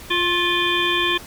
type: harmonic tone with a mistuned harmonic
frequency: 349.2 Hz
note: F4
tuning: in tune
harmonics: 1 / 3 / 5 / 7 / 9 / 10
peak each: -24 / -24 / -24 / -24 / -24 / -24 dBFS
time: 0.1-1.18 s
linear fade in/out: 10 ms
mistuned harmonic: 3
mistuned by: +31 cents
effects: pink hiss -39 dBFS RMS until 1.26 s + MP3 96 kbps